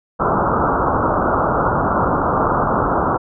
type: low-pass noise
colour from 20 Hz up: white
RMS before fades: -17 dBFS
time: 0.19-3.18 s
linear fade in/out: 20 ms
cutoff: 1400 Hz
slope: 96 dB/octave
effects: none